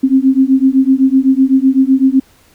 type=beating tone pair; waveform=sine; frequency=261.6 / 269.5 Hz; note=C4 / C#4; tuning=0 / -49 cents; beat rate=7.9 Hz; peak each=-10 dBFS; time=0.03-2.2 s; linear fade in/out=10 ms; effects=pink hiss -49 dBFS RMS until 2.54 s